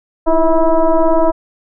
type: tone with frequency modulation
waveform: sine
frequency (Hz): 319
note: D#4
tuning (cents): +43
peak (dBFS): -8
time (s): 0.26-1.32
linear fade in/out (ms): 20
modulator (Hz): 328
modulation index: 1.9
effects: none